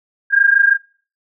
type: tone pair together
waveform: sine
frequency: 1600 / 1626.1 Hz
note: G6 / G#6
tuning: +35 / -37 cents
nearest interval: unison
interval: 28 cents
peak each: -12 dBFS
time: 0.3-0.78 s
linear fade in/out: 50 ms
effects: noise-tail reverb RT60 0.4 s tail -23 dB re dry